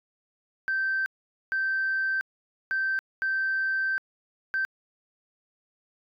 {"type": "tone bursts at uneven times", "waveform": "sine", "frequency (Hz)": 1556, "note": "G6", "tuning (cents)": -13, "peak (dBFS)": -23, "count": 5, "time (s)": [[0.68, 1.06], [1.52, 2.21], [2.71, 2.99], [3.22, 3.98], [4.54, 4.65]], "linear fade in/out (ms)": 0, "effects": ["tanh soft clip ceiling -20 dBFS"]}